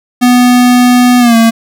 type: tone with pitch glide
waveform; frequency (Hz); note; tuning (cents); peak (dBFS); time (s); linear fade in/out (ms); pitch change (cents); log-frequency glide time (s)
square; 246.9 to 227.7; B3 to A#3; 0 to -40; -4; 0.21-1.51; 20; -140; 1.19-1.36
effects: none